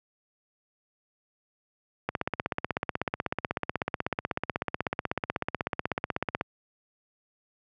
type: click train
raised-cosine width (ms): 0.5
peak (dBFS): -12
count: 71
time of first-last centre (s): 2.09-6.411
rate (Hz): 16.2
effects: high-pass 80 Hz 12 dB/octave